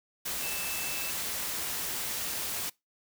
sine tone in noise, 2637 Hz, E7, in tune, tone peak -39 dBFS, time 0.42-1.11 s, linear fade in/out 10 ms, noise white, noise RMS -34 dBFS, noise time 0.25-2.7 s, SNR -8 dB, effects noise-tail reverb RT60 0.2 s tail -23 dB re dry

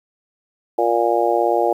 harmonic tone, 117.4 Hz, A#2, 13 cents sharp, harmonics 3 / 4 / 5 / 6 / 7, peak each -21 / -21 / -21 / -21 / -21 dBFS, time 0.78-1.73 s, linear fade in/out 5 ms, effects 8-bit

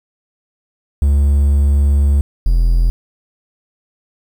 triangle tone pair in turn, 71 / 42.22 Hz, C#2 / E1, +42 / +42 cents, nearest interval major sixth, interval 900 cents, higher first, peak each -7 dBFS, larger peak neither, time 1.02-2.21 / 2.46-2.9 s, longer first, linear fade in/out 0 ms, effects 7-bit

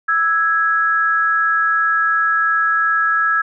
sine tone pair together, 1318.5 / 1661.2 Hz, E6 / G#6, 0 / 0 cents, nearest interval major third, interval 400 cents, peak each -16 dBFS, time 0.08-3.42 s, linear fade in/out 10 ms, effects none

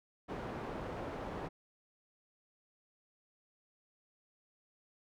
white low-pass noise, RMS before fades -42 dBFS, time 0.28-1.49 s, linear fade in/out 20 ms, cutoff 760 Hz, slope 12 dB/octave, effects none

